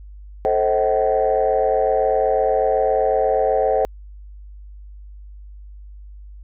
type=chord; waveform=sine; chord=A diminished seventh; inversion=none; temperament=just; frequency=440 / 528 / 633.6 / 760.3 Hz; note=A4 / C5 / Eb5 / Gb5; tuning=0 / +16 / +31 / +47 cents; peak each=-20 / -19 / -21 / -20 dBFS; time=0.45-3.85 s; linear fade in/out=0 ms; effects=tanh soft clip ceiling -8 dBFS + added 50 Hz sine -36 dBFS peak until 6.43 s